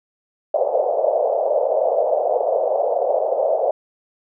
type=band-pass noise; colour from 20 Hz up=white; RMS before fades=-19 dBFS; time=0.54-3.71 s; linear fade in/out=2 ms; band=510 to 670 Hz; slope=48 dB/octave; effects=none